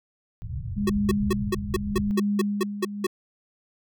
white low-pass noise, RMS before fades -32 dBFS, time 0.42-2.11 s, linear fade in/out 0 ms, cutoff 140 Hz, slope 48 dB/octave
sine tone with tremolo, 204.4 Hz, G#3, 27 cents flat, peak -21 dBFS, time 0.76-3.07 s, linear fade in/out 20 ms, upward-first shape sine, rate 0.83 Hz, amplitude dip 70%
square tone bursts, 370 Hz, F#4, in tune, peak -21 dBFS, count 11, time 0.87-3.067 s, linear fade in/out 5 ms, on 27 ms, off 190 ms
effects none

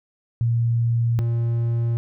sine / triangle tone pair in turn, 117 / 117 Hz, A#2 / A#2, +7 / +7 cents, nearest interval unison, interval 0 cents, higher neither, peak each -17 dBFS, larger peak neither, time 0.41-1.19 / 1.19-1.97 s, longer neither, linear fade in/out 0 ms, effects none

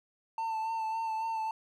triangle tone with vibrato, 892 Hz, A5, 23 cents sharp, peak -29 dBFS, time 0.38-1.51 s, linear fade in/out 2 ms, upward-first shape sine, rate 3.6 Hz, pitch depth 27 cents each way, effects none

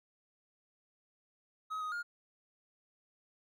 triangle tone with pitch steps, 1270 / 1250 / 1418 Hz, D#6 / D#6 / F6, +35 / +8 / +26 cents, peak -34 dBFS, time 1.7-2.03 s, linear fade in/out 20 ms, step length 110 ms, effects none

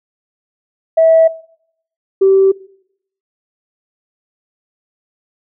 sine tone pair in turn, 650 / 386.5 Hz, E5 / G4, -24 / -24 cents, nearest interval major sixth, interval 900 cents, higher first, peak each -5 dBFS, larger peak neither, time 0.97-1.28 / 2.21-2.52 s, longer neither, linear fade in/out 10 ms, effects noise-tail reverb RT60 0.7 s tail -21 dB re dry + tanh soft clip ceiling -1 dBFS

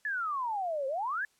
sine exponential two-way sweep, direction down then up, 1760 to 520 to 1760 Hz, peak -30 dBFS, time 0.05-1.25 s, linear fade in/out 2 ms, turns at 0.87 s, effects white hiss -69 dBFS RMS until 1.39 s + low-pass 10000 Hz 12 dB/octave

